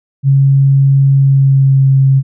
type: tone with pitch glide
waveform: sine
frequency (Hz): 137.2 to 135.08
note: C#3 to C#3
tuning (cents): -17 to -44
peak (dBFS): -5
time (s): 0.23-2.23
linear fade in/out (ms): 50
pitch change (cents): -27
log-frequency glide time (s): 1.15-1.85
effects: none